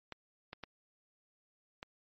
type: clicks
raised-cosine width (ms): 0.3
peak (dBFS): -27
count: 4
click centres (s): 0.123 / 0.531 / 0.637 / 1.829
effects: MP3 32 kbps